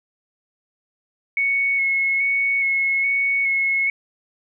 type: tone with vibrato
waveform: sine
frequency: 2200 Hz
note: C#7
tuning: 14 cents flat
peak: -17 dBFS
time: 1.37-3.9 s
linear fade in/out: 2 ms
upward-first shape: square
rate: 1.2 Hz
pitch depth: 16 cents each way
effects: none